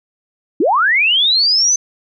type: linear sweep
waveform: sine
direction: up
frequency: 257.5 to 6200 Hz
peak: -10 dBFS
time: 0.6-1.76 s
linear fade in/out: 5 ms
effects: none